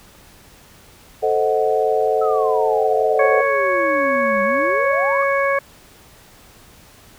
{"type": "chord", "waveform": "sine", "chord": "A diminished seventh", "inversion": "none", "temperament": "equal with one note detuned", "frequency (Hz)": [440, 523.3, 626.6, 740], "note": ["A4", "C5", "Eb5", "Gb5"], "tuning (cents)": [0, 0, 12, 0], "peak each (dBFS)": [-18, -22, -22, -21], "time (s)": [1.22, 3.42], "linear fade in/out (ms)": 20}
{"type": "exponential two-way sweep", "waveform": "sine", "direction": "down then up", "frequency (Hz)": [1317, 199.5, 1207], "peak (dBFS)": -24, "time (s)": [2.21, 5.24], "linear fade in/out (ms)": 10, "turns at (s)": 4.43}
{"type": "harmonic tone", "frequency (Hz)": 554.4, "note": "C#5", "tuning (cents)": 0, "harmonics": [1, 2, 3, 4], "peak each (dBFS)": [-18, -21, -23, -24], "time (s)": [3.19, 5.59], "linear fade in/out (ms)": 5}
{"effects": ["pink hiss -47 dBFS RMS until 7.18 s"]}